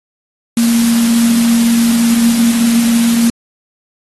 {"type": "tone in noise", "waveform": "sine", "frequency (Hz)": 232.5, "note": "A#3", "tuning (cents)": -4, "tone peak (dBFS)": -8, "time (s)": [0.57, 3.3], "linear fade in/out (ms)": 2, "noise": "white", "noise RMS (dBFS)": -20, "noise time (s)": [0.57, 3.3], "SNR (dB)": 9, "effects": ["AAC 32 kbps"]}